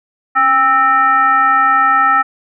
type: tone with frequency modulation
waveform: sine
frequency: 1316 Hz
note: E6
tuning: 3 cents flat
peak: -8 dBFS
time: 0.35-2.23 s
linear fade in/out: 20 ms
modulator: 520 Hz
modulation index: 0.83
effects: none